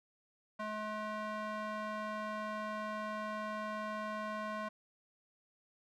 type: tone with band-pass filter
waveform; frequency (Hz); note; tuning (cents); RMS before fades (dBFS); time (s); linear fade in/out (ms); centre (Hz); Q
square; 213.7; G#3; +50; -40; 0.59-4.69; 10; 1100; 1.4
effects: none